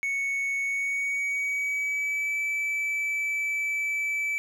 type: tone with pitch glide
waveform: triangle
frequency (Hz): 2217 to 2310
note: C#7 to D7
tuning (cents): 0 to -29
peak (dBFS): -24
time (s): 0.03-4.38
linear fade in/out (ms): 0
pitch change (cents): +71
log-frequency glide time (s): 0.61-2.39
effects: none